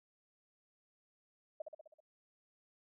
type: tone with echo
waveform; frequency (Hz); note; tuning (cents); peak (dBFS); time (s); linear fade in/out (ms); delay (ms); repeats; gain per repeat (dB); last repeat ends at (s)
sine; 620; D#5; -6; -38; 1.6-1.62; 5; 64; 6; -4; 2.004
effects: none